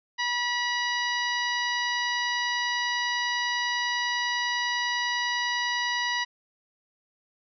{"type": "harmonic tone", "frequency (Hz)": 970, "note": "B5", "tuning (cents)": -31, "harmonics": [1, 2, 3, 4, 5, 6], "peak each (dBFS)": [-31, -28, -34, -35, -36, -41], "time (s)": [0.18, 6.25], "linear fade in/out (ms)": 20, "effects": []}